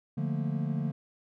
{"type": "chord", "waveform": "triangle", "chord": "Bb major seventh", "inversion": "first", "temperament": "equal", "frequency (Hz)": [146.83, 174.61, 220, 233.1], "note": ["D3", "F3", "A3", "Bb3"], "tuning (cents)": [0, 0, 0, 0], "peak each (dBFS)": [-29, -33, -34, -35], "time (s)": [0.17, 0.92], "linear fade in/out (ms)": 10, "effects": []}